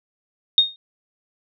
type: tone with exponential decay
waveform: sine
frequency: 3700 Hz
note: A#7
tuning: 14 cents flat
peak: -7 dBFS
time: 0.58-0.76 s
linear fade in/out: 1 ms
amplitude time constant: 38 ms
effects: none